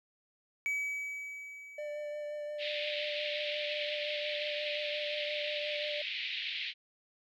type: tone with exponential decay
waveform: triangle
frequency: 2280 Hz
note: C#7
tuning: 48 cents sharp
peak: -28 dBFS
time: 0.66-3.06 s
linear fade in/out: 0 ms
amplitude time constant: 520 ms
type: tone with vibrato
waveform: triangle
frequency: 594 Hz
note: D5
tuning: 20 cents sharp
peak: -35 dBFS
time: 1.78-6.02 s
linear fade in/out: 5 ms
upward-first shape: sine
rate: 5.7 Hz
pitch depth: 13 cents each way
type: band-pass noise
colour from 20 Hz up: pink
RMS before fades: -38 dBFS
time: 2.58-6.74 s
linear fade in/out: 50 ms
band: 2100 to 4000 Hz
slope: 48 dB/octave
effects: none